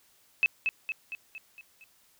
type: tone with echo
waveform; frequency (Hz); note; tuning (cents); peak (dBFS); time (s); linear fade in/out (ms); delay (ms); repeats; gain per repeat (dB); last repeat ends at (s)
sine; 2600; E7; -24; -19; 0.43-0.46; 0; 230; 6; -5; 1.84
effects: white hiss -64 dBFS RMS until 2.19 s